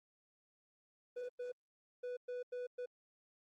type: tone bursts at uneven times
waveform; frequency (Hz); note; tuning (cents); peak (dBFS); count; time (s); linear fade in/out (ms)
triangle; 493.9; B4; 0; -38; 6; 1.16-1.29 / 1.39-1.52 / 2.03-2.17 / 2.28-2.43 / 2.52-2.67 / 2.78-2.86; 10
effects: Opus 32 kbps